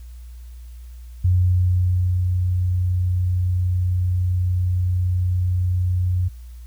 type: tone with ADSR envelope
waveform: sine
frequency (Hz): 90.7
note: F#2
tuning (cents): -34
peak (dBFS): -13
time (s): 1.24-6.29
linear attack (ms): 9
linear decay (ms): 970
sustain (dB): -4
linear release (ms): 16
effects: added 60 Hz sine -35 dBFS peak until 6.66 s + white hiss -57 dBFS RMS until 6.66 s